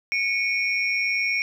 sine tone cluster, 2218 / 2419 / 5560 Hz, C#7 / D#7 / F8, 0 / -49 / -9 cents, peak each -23 / -26 / -32 dBFS, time 0.12-1.42 s, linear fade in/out 0 ms, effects 9-bit

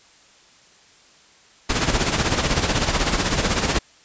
pink noise with tremolo, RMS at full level -18 dBFS, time 1.69-3.79 s, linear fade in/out 10 ms, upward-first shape sine, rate 16 Hz, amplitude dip 60%, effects white hiss -52 dBFS RMS until 4.04 s + resampled to 16000 Hz

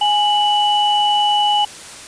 sine tone pair together, 830.6 / 2960 Hz, G#5 / F#7, 0 / 0 cents, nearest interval octave + minor seventh, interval 2200 cents, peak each -14 / -17 dBFS, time 0.01-1.65 s, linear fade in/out 5 ms, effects white hiss -35 dBFS RMS until 2.07 s + resampled to 22050 Hz

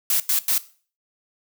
blue noise bursts, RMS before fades -20 dBFS, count 3, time 0.1-0.58 s, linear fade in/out 2 ms, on 100 ms, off 90 ms, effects noise-tail reverb RT60 0.4 s tail -17 dB re dry

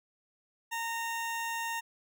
20% pulse tone, 921 Hz, A#5, 21 cents flat, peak -28 dBFS, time 0.71-1.81 s, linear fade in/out 20 ms, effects none

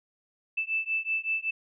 sine beating tone pair, 2637 / 2642.3 Hz, E7 / E7, 0 / +3 cents, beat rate 5.3 Hz, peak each -30 dBFS, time 0.57-1.51 s, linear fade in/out 10 ms, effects none

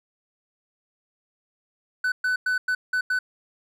triangle tone bursts at uneven times, 1500 Hz, F#6, 23 cents sharp, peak -19 dBFS, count 6, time 2.04-2.12 / 2.24-2.36 / 2.46-2.58 / 2.68-2.75 / 2.93-3.01 / 3.1-3.19 s, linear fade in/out 5 ms, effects none

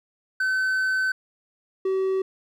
triangle tone pair in turn, 1525 / 381.2 Hz, G6 / G4, -48 / -48 cents, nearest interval 2 octaves, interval 2400 cents, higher first, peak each -19 dBFS, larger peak neither, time 0.4-1.12 / 1.85-2.22 s, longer first, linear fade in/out 5 ms, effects none

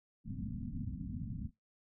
white low-pass noise, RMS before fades -41 dBFS, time 0.24-1.51 s, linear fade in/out 50 ms, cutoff 260 Hz, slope 96 dB/octave, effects noise-tail reverb RT60 0.2 s tail -25 dB re dry

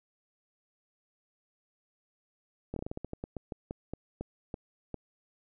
slowing click train, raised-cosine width 2 ms, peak -23 dBFS, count 17, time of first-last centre 2.74-4.943 s, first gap 23 ms, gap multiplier 1.21, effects none

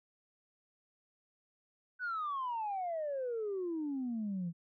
sine exponential sweep, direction down, 1516 to 164.5 Hz, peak -33 dBFS, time 1.99-4.53 s, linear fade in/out 50 ms, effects tanh soft clip ceiling -31 dBFS

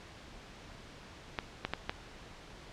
clicks, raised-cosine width 0.3 ms, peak -16 dBFS, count 4, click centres 1.388 / 1.65 / 1.736 / 1.895 s, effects pink hiss -51 dBFS RMS until 2.72 s + low-pass 5000 Hz 12 dB/octave

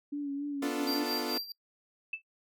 sine tone with vibrato, 284.6 Hz, C#4, 46 cents sharp, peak -32 dBFS, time 0.12-1.04 s, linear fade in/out 10 ms, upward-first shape sine, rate 3.6 Hz, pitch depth 37 cents each way
sawtooth chord, B half-diminished seventh, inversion none, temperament equal, 246.9 / 293.7 / 349.2 / 440 Hz, B3 / D4 / F4 / A4, 0 / 0 / 0 / 0 cents, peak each -34 dBFS, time 0.62-1.38 s, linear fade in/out 5 ms
square tone with tremolo, 4721 Hz, D8, 8 cents sharp, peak -32 dBFS, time 0.87-1.52 s, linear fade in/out 2 ms, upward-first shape sine, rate 4.6 Hz, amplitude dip 80%
sine tone with exponential decay, 2637 Hz, E7, in tune, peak -29 dBFS, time 2.13-2.22 s, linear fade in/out 5 ms, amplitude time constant 18 ms
effects noise-tail reverb RT60 0.1 s tail -24 dB re dry

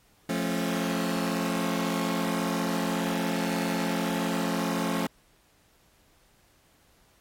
sawtooth chord, F augmented, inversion none, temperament just, 174.61 / 218.3 / 272.8 Hz, F3 / A3 / C#4, 0 / -13 / -28 cents, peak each -27 dBFS, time 0.29-5.07 s, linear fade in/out 5 ms, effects pink hiss -63 dBFS RMS until 7.2 s + AAC 48 kbps

